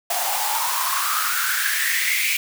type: noise with high-pass filter sweep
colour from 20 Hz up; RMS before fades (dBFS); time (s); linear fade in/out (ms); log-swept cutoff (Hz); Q
white; -22; 0.1-2.37; 5; 700 to 2400; 7.9
effects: none